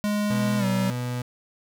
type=tone with pitch glide; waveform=square; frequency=207.7 to 190.46 Hz; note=G#3 to G3; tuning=0 to -50 cents; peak=-23 dBFS; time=0.04-0.9 s; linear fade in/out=0 ms; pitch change=-150 cents; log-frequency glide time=0.58-0.65 s
type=tone; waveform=35% pulse; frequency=123.47 Hz; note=B2; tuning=in tune; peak=-25 dBFS; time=0.3-1.22 s; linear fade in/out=5 ms
effects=none